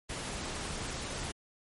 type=noise; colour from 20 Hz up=pink; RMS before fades=-38 dBFS; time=0.09-1.32 s; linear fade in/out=10 ms; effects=MP3 48 kbps